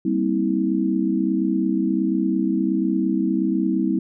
sine chord, C dominant seventh, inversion second, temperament equal with one note detuned, 196 / 233.1 / 261.6 / 323 Hz, G3 / Bb3 / C4 / E4, 0 / 0 / 0 / -35 cents, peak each -23 / -27 / -24 / -22 dBFS, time 0.05-3.99 s, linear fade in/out 5 ms, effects none

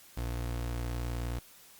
30% pulse tone, 59.3 Hz, A#1, 30 cents sharp, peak -30 dBFS, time 0.17-1.39 s, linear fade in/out 5 ms, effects white hiss -56 dBFS RMS until 1.79 s + Opus 48 kbps

